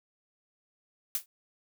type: noise with exponential decay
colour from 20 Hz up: blue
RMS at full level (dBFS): -26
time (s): 1.15-1.26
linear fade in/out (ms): 1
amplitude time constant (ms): 22
effects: none